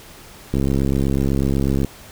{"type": "click train", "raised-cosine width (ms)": 3, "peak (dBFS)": -7, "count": 90, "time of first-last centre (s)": [0.54, 1.847], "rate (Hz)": 68.1, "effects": ["pink hiss -42 dBFS RMS until 2.11 s"]}